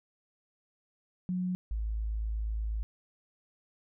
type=tone pair in turn; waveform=sine; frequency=182 / 54.11 Hz; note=F#3 / A1; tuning=-28 / -28 cents; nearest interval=octave + major sixth; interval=2100 cents; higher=first; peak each=-29 / -30 dBFS; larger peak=first; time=1.29-1.55 / 1.71-2.83 s; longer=second; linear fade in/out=0 ms; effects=none